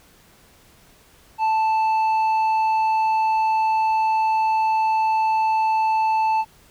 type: tone with tanh clipping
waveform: sine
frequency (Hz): 880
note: A5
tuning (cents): 0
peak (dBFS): -18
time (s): 1.38-6.45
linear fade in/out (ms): 50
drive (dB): 6
effects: pink hiss -53 dBFS RMS until 6.7 s